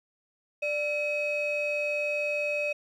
triangle ring-modulated tone, 1568 Hz, G6, in tune, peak -20 dBFS, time 0.62-2.73 s, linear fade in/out 10 ms, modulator 977 Hz, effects tanh soft clip ceiling -22 dBFS

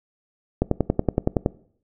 click train, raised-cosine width 2 ms, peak -5 dBFS, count 10, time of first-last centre 0.62-1.461 s, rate 10.7 Hz, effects noise-tail reverb RT60 0.6 s tail -21 dB re dry

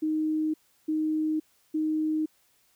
sine tone bursts, 311.1 Hz, D#4, in tune, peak -24 dBFS, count 3, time 0.02-2.26 s, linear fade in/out 10 ms, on 520 ms, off 340 ms, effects white hiss -66 dBFS RMS until 2.75 s

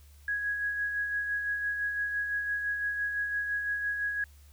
sine tone with tremolo, 1661.2 Hz, G#6, in tune, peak -27 dBFS, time 0.28-4.24 s, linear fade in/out 2 ms, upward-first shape sine, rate 5.9 Hz, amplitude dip 40%, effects added 72 Hz sine -52 dBFS peak until 4.52 s + white hiss -63 dBFS RMS until 4.52 s

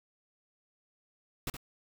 pink noise with echo, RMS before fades -35 dBFS, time 1.47-1.5 s, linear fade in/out 2 ms, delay 68 ms, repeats 1, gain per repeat -8 dB, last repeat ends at 1.568 s, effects none

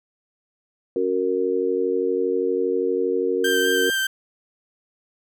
sine chord, F# major, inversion second, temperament just, 277.5 / 370 / 462.5 Hz, C#4 / F#4 / A#4, +2 / 0 / -14 cents, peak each -28 / -23 / -22 dBFS, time 0.96-3.9 s, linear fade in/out 2 ms
30% pulse tone with vibrato, 1568 Hz, G6, in tune, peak -18 dBFS, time 3.44-4.07 s, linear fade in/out 5 ms, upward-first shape sine, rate 4.8 Hz, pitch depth 14 cents each way
effects none

